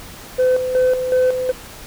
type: tone with tremolo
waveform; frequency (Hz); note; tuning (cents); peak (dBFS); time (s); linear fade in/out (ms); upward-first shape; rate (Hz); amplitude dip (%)
sine; 509; C5; -48; -9; 0.38-1.52; 20; square; 2.7; 65
effects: tanh soft clip ceiling -11 dBFS + pink hiss -37 dBFS RMS until 1.86 s